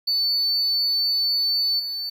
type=tone with level steps; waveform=triangle; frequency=4498 Hz; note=C#8; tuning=24 cents sharp; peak=-17 / -25 dBFS; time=0.07-2.1 s; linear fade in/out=10 ms; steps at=1.79 s; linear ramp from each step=10 ms; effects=tanh soft clip ceiling -14 dBFS + 9-bit